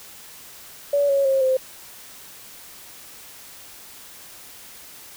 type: tone with pitch steps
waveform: sine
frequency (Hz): 571 / 553.8 / 537.1 / 520.9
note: D5 / C#5 / C5 / C5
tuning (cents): -49 / -2 / +45 / -8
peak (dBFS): -16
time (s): 0.93-1.57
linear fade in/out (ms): 5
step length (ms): 160
effects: white hiss -43 dBFS RMS until 5.16 s